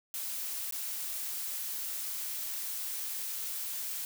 blue noise with dropouts, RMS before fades -37 dBFS, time 0.14-4.05 s, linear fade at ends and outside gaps 1 ms, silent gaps 0.71-0.723 s, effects none

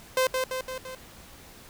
sawtooth tone with echo, 517 Hz, C5, 21 cents flat, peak -17 dBFS, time 0.17-0.27 s, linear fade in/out 2 ms, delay 170 ms, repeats 4, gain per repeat -4 dB, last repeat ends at 0.95 s, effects pink hiss -49 dBFS RMS until 1.69 s

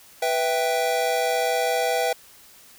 square chord, E minor, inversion second, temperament equal, 493.9 / 659.3 / 784 Hz, B4 / E5 / G5, 0 / 0 / 0 cents, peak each -26 dBFS, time 0.22-2.13 s, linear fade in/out 5 ms, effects white hiss -50 dBFS RMS until 2.78 s

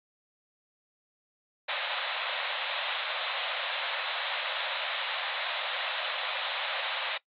white band-pass noise, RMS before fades -33 dBFS, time 1.68-7.18 s, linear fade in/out 10 ms, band 520 to 3900 Hz, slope 96 dB/octave, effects noise-tail reverb RT60 0.1 s tail -21 dB re dry + AAC 64 kbps

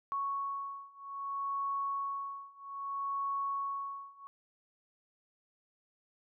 sine beating tone pair, 1108.7 / 1109.32 Hz, C#6 / C#6, 0 / +1 cents, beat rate 0.62 Hz, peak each -38 / -37 dBFS, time 0.12-4.27 s, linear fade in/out 0 ms, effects none

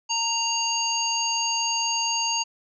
harmonic tone with a mistuned harmonic, 932.3 Hz, A#5, in tune, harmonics 1 / 3 / 5 / 7, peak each -28 / -28 / -28 / -28 dBFS, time 0.09-2.44 s, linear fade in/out 20 ms, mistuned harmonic 1, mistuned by -19 cents, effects none

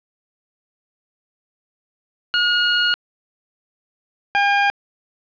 20% pulse tone pair in turn, 1437 / 806.5 Hz, F6 / G5, +49 / +49 cents, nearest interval minor seventh, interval 1000 cents, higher first, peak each -10 / -9 dBFS, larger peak second, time 2.34-2.94 / 4.35-4.7 s, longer first, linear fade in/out 0 ms, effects resampled to 11025 Hz + 7-bit

